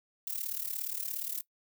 violet noise with amplitude modulation, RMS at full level -33 dBFS, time 0.27-1.41 s, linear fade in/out 2 ms, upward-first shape sine, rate 37.1 Hz, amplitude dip 80%, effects noise-tail reverb RT60 0.1 s tail -20 dB re dry

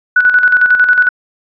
sine tone with tremolo, 1480 Hz, F#6, in tune, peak -4 dBFS, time 0.16-1.09 s, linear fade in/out 5 ms, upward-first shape square, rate 11 Hz, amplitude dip 55%, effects resampled to 11025 Hz

